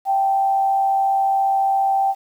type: tone with frequency modulation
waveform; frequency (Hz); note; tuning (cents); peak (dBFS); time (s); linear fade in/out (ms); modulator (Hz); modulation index
sine; 781; G5; -7; -15; 0.05-2.15; 50; 94.5; 0.32
effects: 8-bit